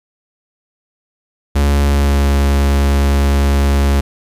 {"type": "tone with pitch glide", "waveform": "45% pulse", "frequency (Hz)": [71, 69.98], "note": ["C#2", "C#2"], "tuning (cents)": [42, 17], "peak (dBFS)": -10, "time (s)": [1.55, 4.01], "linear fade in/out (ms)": 10, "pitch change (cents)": -25, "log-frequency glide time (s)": [1.82, 2.3], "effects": ["resampled to 32000 Hz", "8-bit"]}